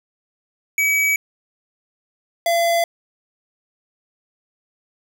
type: tone pair in turn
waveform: square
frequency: 2279 / 679.4 Hz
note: C#7 / F5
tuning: +47 / -48 cents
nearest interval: octave + major sixth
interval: 2095 cents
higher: first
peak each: -16 dBFS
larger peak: neither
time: 0.78-1.16 / 2.46-2.84 s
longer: neither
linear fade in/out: 2 ms
effects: none